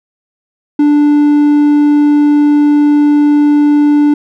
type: tone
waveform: triangle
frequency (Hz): 293.7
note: D4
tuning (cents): 0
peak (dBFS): -3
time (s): 0.79-4.14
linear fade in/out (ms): 5
effects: none